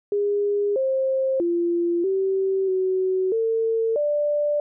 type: tone with pitch steps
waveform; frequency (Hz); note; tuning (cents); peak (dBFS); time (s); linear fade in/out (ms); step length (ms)
sine; 408.3 / 530 / 343.9 / 384.6 / 374.7 / 450.9 / 589; G#4 / C5 / F4 / G4 / F#4 / A4 / D5; -29 / +22 / -27 / -33 / +22 / +42 / +5; -19; 0.12-4.6; 2; 640
effects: none